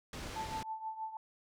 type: low-pass noise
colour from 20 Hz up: pink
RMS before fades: -44 dBFS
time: 0.13-0.63 s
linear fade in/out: 2 ms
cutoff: 6900 Hz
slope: 12 dB/octave
type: tone with tremolo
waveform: sine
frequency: 880 Hz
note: A5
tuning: in tune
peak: -35 dBFS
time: 0.36-1.17 s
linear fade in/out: 2 ms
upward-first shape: triangle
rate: 6.3 Hz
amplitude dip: 80%
effects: none